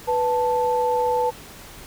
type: tone pair together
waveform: sine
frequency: 493.1 / 879.9 Hz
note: B4 / A5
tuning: -3 / 0 cents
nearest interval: minor seventh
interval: 1003 cents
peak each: -21 dBFS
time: 0.07-1.31 s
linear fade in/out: 20 ms
effects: pink hiss -42 dBFS RMS until 1.86 s